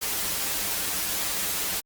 white noise with comb filter, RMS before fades -28 dBFS, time 0.01-1.81 s, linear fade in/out 20 ms, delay 8.1 ms, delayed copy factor -1, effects Opus 48 kbps

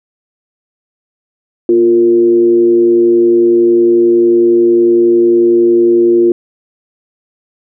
sine tone with frequency modulation, 350.8 Hz, F4, 8 cents sharp, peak -5 dBFS, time 1.69-6.32 s, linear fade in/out 2 ms, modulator 111 Hz, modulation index 0.41, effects none

